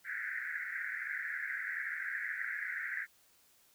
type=band-pass noise; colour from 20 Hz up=pink; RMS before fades=-39 dBFS; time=0.04-3.07 s; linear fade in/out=50 ms; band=1500 to 2100 Hz; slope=96 dB/octave; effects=white hiss -67 dBFS RMS until 3.74 s